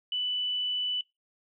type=tone; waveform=sine; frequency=2982 Hz; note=F#7; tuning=13 cents sharp; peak=-28 dBFS; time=0.12-1.01 s; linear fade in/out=2 ms; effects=noise-tail reverb RT60 0.2 s tail -21 dB re dry